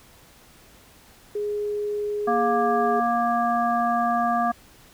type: tone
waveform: sine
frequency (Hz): 415.3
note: G#4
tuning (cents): 0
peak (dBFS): -24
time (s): 1.35-3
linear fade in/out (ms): 5
type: harmonic tone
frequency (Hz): 235.8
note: A#3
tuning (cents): +20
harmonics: 1 / 3 / 5 / 7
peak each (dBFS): -27 / -22 / -25 / -33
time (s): 2.27-4.52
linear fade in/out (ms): 10
effects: pink hiss -52 dBFS RMS until 4.93 s